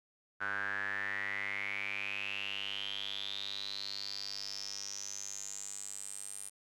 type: tone with band-pass filter sweep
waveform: sawtooth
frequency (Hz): 100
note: G2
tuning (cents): +35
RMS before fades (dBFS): -40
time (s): 0.4-6.5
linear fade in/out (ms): 20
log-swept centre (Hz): 1500 to 9300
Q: 9.9
effects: none